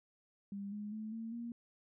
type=tone with pitch steps; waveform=sine; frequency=200 / 208.3 / 216.8 / 225.8 / 235.1 Hz; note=G3 / G#3 / A3 / A3 / A#3; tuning=+35 / +5 / -25 / +45 / +15 cents; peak=-40 dBFS; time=0.52-1.52 s; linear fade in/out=2 ms; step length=200 ms; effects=none